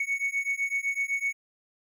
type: beating tone pair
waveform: triangle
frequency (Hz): 2217 / 2224.9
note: C#7 / C#7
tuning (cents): 0 / +6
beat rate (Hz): 7.9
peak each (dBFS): -28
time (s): 0-1.33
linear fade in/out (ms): 5
effects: none